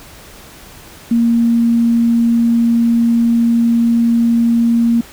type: tone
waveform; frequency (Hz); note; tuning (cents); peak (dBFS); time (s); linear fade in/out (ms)
sine; 233.1; A#3; 0; -9; 1.11-5.01; 5
effects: pink hiss -38 dBFS RMS until 5.12 s